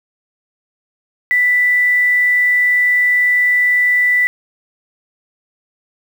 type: tone with quantisation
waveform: sine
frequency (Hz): 1978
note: B6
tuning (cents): +2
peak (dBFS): -10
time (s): 1.31-4.27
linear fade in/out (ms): 0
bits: 6
effects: none